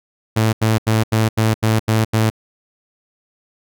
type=tone bursts; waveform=sawtooth; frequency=110.5 Hz; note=A2; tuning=8 cents sharp; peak=-9 dBFS; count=8; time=0.36-2.301 s; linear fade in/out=10 ms; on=170 ms; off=83 ms; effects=none